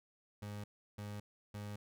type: tone bursts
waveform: 30% pulse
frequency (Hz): 103.4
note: G#2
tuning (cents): -7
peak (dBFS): -40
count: 3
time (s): 0.42-1.76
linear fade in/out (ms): 5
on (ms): 220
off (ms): 340
effects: none